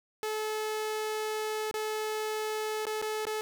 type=tone with dropouts; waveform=sawtooth; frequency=431.5 Hz; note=A4; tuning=34 cents flat; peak=-27 dBFS; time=0.23-3.41 s; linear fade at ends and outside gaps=0 ms; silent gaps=1.712-1.741 / 2.854-2.868 / 3.016-3.024 / 3.253-3.268 s; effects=none